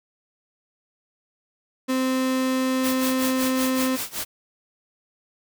35% pulse tone, 259.7 Hz, C4, 13 cents flat, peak -19 dBFS, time 1.88-3.97 s, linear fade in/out 20 ms
white noise with tremolo, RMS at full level -28 dBFS, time 2.83-4.25 s, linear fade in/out 20 ms, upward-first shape sine, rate 5.3 Hz, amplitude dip 90%
effects none

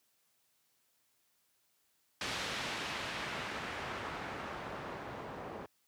white noise with low-pass filter sweep, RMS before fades -41 dBFS, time 2.21-5.66 s, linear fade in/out 2 ms, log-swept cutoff 3900 to 790 Hz, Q 0.79, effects white hiss -75 dBFS RMS until 5.87 s + high-pass 60 Hz 12 dB/octave

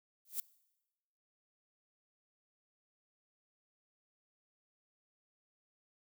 violet noise with exponential growth, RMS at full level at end -33 dBFS, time 0.25-0.4 s, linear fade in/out 2 ms, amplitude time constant 32 ms, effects noise-tail reverb RT60 1.0 s tail -22 dB re dry

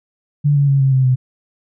sine tone with pitch steps, 145.4 / 141.75 / 138.19 / 134.73 / 131.34 / 128.05 Hz, D3 / C#3 / C#3 / C#3 / C3 / C3, -17 / +39 / -5 / -49 / +7 / -37 cents, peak -10 dBFS, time 0.44-1.16 s, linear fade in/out 20 ms, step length 120 ms, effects none

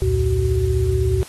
sine tone cluster, 66.9 / 83 / 115 / 376.3 Hz, C2 / E2 / A#2 / F#4, +39 / +12 / -23 / +29 cents, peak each -21 dBFS, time 0.02-1.23 s, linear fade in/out 0 ms, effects white hiss -41 dBFS RMS until 1.28 s + AAC 32 kbps

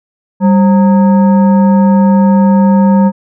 sine tone with frequency modulation, 196 Hz, G3, in tune, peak -4 dBFS, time 0.4-3.12 s, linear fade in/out 50 ms, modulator 726 Hz, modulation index 0.54, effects none

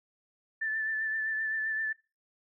sine tone with vibrato, 1760 Hz, A6, in tune, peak -29 dBFS, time 0.61-1.93 s, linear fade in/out 10 ms, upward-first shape triangle, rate 7.7 Hz, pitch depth 30 cents each way, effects noise-tail reverb RT60 0.3 s tail -23 dB re dry

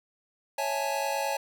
square chord, A major seventh, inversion first, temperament equal, 554.4 / 659.3 / 830.6 / 880 Hz, C#5 / E5 / G#5 / A5, 0 / 0 / 0 / 0 cents, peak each -33 / -37 / -33 / -34 dBFS, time 0.58-1.37 s, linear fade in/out 5 ms, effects none

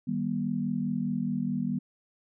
sine chord, Eb augmented, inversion none, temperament equal with one note detuned, 155.56 / 196 / 240.9 Hz, Eb3 / G3 / B3, 0 / 0 / -43 cents, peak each -34 / -31 / -30 dBFS, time 0.07-1.79 s, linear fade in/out 10 ms, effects none

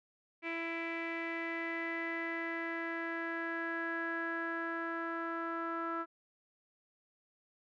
sawtooth tone with low-pass filter sweep, 332.4 Hz, E4, 15 cents sharp, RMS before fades -38 dBFS, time 0.42-6.06 s, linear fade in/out 50 ms, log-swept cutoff 2300 to 1400 Hz, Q 7.5, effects none

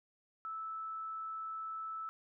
sine tone, 1312 Hz, E6, 9 cents flat, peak -39 dBFS, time 0.45-2.09 s, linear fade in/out 0 ms, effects none

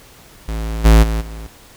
square tone with level steps, 55 Hz, A1, in tune, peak -21 / -6 / -17 / -29 dBFS, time 0.48-1.47 s, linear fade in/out 5 ms, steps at 0.84 / 1.02 / 1.2 s, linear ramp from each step 20 ms, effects pink hiss -44 dBFS RMS until 1.76 s

